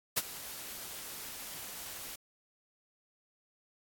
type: noise with ADSR envelope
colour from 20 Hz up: white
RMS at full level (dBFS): -27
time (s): 0.16-2.16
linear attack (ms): 17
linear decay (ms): 33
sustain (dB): -17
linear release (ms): 8
effects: AAC 64 kbps